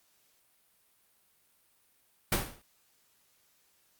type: noise with exponential decay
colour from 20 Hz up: pink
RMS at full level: -23 dBFS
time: 2.32-2.62 s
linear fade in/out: 5 ms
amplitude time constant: 65 ms
effects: white hiss -69 dBFS RMS until 3.99 s + Opus 48 kbps